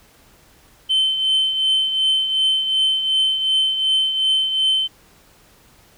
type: tone with tremolo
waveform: sine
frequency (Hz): 3079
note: G7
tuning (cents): -32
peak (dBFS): -11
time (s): 0.89-4.88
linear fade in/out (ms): 20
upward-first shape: triangle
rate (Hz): 2.7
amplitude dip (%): 65
effects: tanh soft clip ceiling -12 dBFS + pink hiss -52 dBFS RMS until 5.97 s